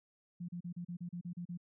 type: tone bursts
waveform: sine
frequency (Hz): 174.61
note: F3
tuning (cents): 0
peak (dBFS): -39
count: 10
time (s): 0.4-1.575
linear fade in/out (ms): 10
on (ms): 86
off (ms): 35
effects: none